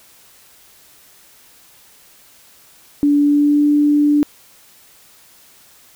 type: tone with pitch glide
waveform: sine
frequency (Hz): 289.4 to 293.6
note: D4 to D4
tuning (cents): -25 to 0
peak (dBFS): -10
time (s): 3.03-4.23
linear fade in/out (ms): 0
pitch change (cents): +25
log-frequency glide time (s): 3.18-3.66
effects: white hiss -48 dBFS RMS until 5.95 s